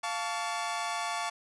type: chord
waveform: sawtooth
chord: F augmented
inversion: none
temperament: equal with one note detuned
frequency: 698.5 / 880 / 1132.7 Hz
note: F5 / A5 / C#6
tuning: 0 / 0 / +37 cents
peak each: -32 dBFS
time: 0.03-1.3 s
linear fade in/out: 10 ms
effects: resampled to 22050 Hz + 9-bit